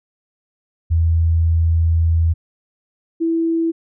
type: tone pair in turn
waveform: sine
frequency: 82.41 / 329.6 Hz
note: E2 / E4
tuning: 0 / 0 cents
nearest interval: 2 octaves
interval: 2400 cents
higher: second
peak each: -12 / -15 dBFS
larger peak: first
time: 0.9-2.34 / 3.2-3.72 s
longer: first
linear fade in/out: 20 ms
effects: none